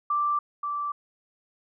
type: tone pair in turn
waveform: sine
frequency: 1174.7 / 1166.6 Hz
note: D6 / D6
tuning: 0 / -12 cents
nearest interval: unison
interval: 12 cents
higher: first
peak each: -22 / -27 dBFS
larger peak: first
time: 0.1-0.39 / 0.63-0.92 s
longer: neither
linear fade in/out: 5 ms
effects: none